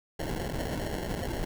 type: noise with sample-and-hold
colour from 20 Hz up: pink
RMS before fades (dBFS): -33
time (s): 0.19-1.45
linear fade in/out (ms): 10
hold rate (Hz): 1225
effects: none